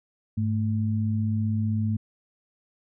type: tone pair together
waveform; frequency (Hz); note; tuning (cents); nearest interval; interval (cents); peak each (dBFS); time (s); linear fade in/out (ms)
sine; 103.83 / 219.4; G#2 / A3; 0 / -5; octave + minor second; 1295; -24 / -27; 0.37-1.97; 10
effects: none

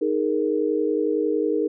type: chord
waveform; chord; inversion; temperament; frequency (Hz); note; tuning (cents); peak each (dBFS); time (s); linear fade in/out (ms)
sine; D# suspended fourth; none; equal; 311.1 / 415.3 / 466.2; D#4 / G#4 / A#4; 0 / 0 / 0; -24; 0.01-1.68; 10
effects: none

